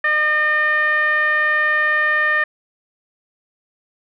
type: tone with low-pass filter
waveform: 10% pulse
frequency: 607 Hz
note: D#5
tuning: 43 cents flat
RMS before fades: -17 dBFS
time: 0.04-2.44 s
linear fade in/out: 5 ms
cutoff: 1700 Hz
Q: 9.2
effects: none